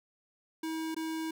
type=tone with dropouts; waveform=square; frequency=320.7 Hz; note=E4; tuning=48 cents flat; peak=-34 dBFS; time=0.63-1.31 s; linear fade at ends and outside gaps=5 ms; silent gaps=0.946-0.964 s; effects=none